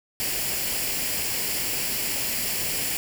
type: noise with comb filter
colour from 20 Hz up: white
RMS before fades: -27 dBFS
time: 0.2-2.97 s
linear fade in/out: 0 ms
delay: 0.4 ms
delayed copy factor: +0.55
effects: none